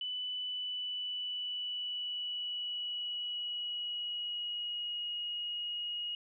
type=tone with pitch glide; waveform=sine; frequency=2988 to 2885 Hz; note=F#7 to F#7; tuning=+16 to -44 cents; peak=-35 dBFS; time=0.01-6.15 s; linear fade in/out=2 ms; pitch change=-60 cents; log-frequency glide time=0.44-5.11 s; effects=none